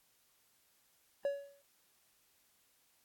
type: tone with exponential decay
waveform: triangle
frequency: 563 Hz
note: C#5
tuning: 27 cents sharp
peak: -27 dBFS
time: 1.25-1.62 s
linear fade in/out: 1 ms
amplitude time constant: 79 ms
effects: white hiss -72 dBFS RMS until 3.04 s + AAC 64 kbps